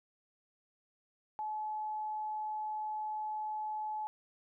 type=tone; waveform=sine; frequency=857 Hz; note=A5; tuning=46 cents flat; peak=-35 dBFS; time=1.39-4.07 s; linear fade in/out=0 ms; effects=none